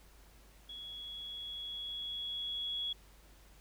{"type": "tone with level ramp", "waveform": "sine", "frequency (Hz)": 3352, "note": "G#7", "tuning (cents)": 15, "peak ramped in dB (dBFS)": [-44, -34], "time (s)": [0.69, 2.93], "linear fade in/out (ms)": 5, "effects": ["added 50 Hz sine -59 dBFS peak until 3.6 s", "pink hiss -63 dBFS RMS until 3.6 s"]}